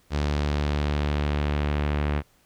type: tone with low-pass filter sweep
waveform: sawtooth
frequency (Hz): 73.42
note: D2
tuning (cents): 0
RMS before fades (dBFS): -25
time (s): 0.1-2.23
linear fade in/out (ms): 50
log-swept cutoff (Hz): 5100 to 2400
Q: 1.2
effects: pink hiss -62 dBFS RMS until 2.45 s